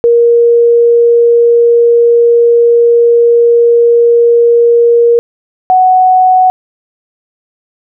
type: tone pair in turn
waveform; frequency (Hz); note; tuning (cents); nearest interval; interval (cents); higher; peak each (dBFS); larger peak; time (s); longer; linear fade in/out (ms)
sine; 470.8 / 742.6; A#4 / F#5; +17 / +6; minor sixth; 789; second; -3; neither; 0.04-5.19 / 5.7-6.5; first; 0
effects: none